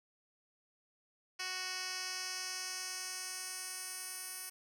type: tone with band-pass filter sweep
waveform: 10% pulse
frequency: 370.1 Hz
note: F#4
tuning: in tune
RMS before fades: -42 dBFS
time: 1.39-4.5 s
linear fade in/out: 10 ms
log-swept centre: 4200 to 11000 Hz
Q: 1.4
effects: none